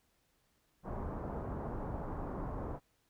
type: low-pass noise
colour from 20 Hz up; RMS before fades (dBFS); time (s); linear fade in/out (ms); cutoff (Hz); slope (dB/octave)
pink; -40; 0.83-2.8; 50; 1100; 24
effects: pink hiss -75 dBFS RMS until 3.09 s